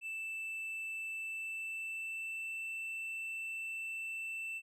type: tone with pitch glide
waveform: triangle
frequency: 2648 to 2665 Hz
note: E7 to E7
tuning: +7 to +18 cents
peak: -37 dBFS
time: 0.01-4.62 s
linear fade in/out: 50 ms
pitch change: +11 cents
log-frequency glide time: 1.07-2.64 s
effects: none